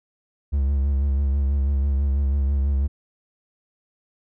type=tone with vibrato; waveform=triangle; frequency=69.3 Hz; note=C#2; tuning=in tune; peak=-16 dBFS; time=0.52-2.88 s; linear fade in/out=20 ms; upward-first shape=sine; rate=6.1 Hz; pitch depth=51 cents each way; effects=none